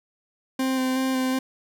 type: tone with vibrato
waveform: 40% pulse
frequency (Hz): 260.6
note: C4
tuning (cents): -7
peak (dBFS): -21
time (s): 0.59-1.39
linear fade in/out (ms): 5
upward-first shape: square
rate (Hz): 2.7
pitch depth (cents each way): 12
effects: none